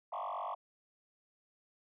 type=tone with frequency modulation; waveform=sine; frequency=896 Hz; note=A5; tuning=31 cents sharp; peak=-35 dBFS; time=0.12-0.55 s; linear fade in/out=10 ms; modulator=48.1 Hz; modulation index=5.3; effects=tanh soft clip ceiling -34 dBFS